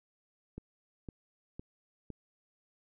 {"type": "click train", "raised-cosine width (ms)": 3, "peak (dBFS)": -29, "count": 4, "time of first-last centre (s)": [0.58, 2.103], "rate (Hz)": 1.97, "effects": []}